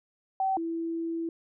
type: tone pair in turn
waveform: sine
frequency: 767 / 331.2 Hz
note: G5 / E4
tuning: -38 / +8 cents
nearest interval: octave + minor third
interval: 1454 cents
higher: first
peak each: -24 / -29 dBFS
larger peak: first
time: 0.4-0.57 / 0.57-1.29 s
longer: second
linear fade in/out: 2 ms
effects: none